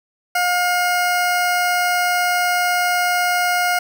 20% pulse tone, 714 Hz, F5, 38 cents sharp, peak -11 dBFS, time 0.35-3.79 s, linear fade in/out 5 ms, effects none

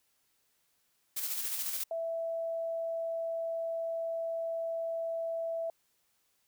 blue noise with tremolo, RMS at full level -34 dBFS, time 1.16-1.84 s, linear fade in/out 10 ms, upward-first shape square, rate 14 Hz, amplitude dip 35%
sine tone, 661 Hz, E5, 5 cents sharp, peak -32 dBFS, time 1.91-5.7 s, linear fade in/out 2 ms
effects white hiss -74 dBFS RMS until 6.47 s

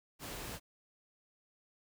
pink noise, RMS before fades -44 dBFS, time 0.19-0.6 s, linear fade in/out 50 ms, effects none

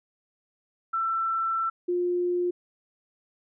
sine tone pair in turn, 1338 / 354.4 Hz, E6 / F4, +25 / +25 cents, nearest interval octave + major seventh, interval 2300 cents, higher first, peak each -24 / -23 dBFS, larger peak second, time 0.93-1.7 / 1.88-2.51 s, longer first, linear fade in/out 10 ms, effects none

